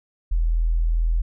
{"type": "tone", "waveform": "sine", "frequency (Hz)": 41.2, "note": "E1", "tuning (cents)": 0, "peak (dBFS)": -17, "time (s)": [0.31, 1.22], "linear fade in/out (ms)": 10, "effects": []}